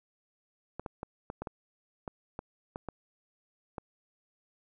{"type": "clicks", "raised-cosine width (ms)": 1, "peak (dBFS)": -23, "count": 11, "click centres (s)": [0.796, 0.862, 1.031, 1.301, 1.42, 1.472, 2.078, 2.391, 2.759, 2.887, 3.782], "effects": []}